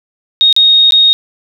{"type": "tone with dropouts", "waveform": "sine", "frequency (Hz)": 3729, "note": "A#7", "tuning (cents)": 0, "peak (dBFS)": -4, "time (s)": [0.41, 1.13], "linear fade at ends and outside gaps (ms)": 0, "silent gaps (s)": [[0.527, 0.564], [0.908, 0.922]], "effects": []}